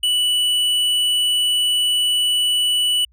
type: tone with hard clipping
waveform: triangle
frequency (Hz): 2960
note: F#7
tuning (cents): 0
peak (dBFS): -17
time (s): 0.03-3.05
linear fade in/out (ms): 5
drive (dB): 11
effects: added 60 Hz sine -52 dBFS peak until 3.12 s